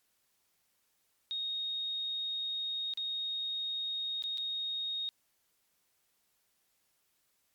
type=tone with dropouts; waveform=sine; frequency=3729 Hz; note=A#7; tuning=in tune; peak=-33 dBFS; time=1.31-5.09 s; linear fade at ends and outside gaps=0 ms; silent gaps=2.937-2.974 / 4.223-4.239 / 4.374-4.381 s; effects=white hiss -75 dBFS RMS until 7.54 s + MP3 96 kbps